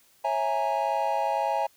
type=chord; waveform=triangle; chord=A# half-diminished seventh; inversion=first; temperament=equal with one note detuned; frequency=547.7 / 659.3 / 830.6 / 932.3 Hz; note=C#5 / E5 / G#5 / A#5; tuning=-21 / 0 / 0 / 0 cents; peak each=-30 / -28 / -25 / -29 dBFS; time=0.24-1.67 s; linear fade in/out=10 ms; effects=white hiss -61 dBFS RMS until 1.76 s